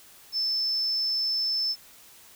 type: tone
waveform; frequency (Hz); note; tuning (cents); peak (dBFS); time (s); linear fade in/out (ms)
sine; 5274; E8; 0; -24; 0.32-1.76; 50
effects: white hiss -52 dBFS RMS until 2.35 s